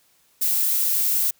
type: noise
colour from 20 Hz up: violet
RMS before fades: -21 dBFS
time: 0.41-1.31 s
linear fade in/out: 10 ms
effects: white hiss -61 dBFS RMS until 1.39 s